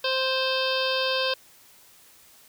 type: harmonic tone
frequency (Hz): 523.3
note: C5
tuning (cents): 0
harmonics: 1 / 2 / 3 / 5 / 6 / 7 / 8 / 9 / 10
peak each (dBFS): -27 / -32 / -32 / -31 / -32 / -32 / -37 / -33 / -39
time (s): 0.04-1.34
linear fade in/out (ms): 5
effects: white hiss -54 dBFS RMS until 2.48 s